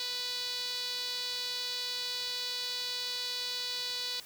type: tone with band-pass filter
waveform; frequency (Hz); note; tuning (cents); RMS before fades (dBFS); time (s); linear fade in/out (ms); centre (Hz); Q
sawtooth; 493.9; B4; 0; -36; 0-4.2; 2; 4200; 5.3
effects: white hiss -51 dBFS RMS until 4.25 s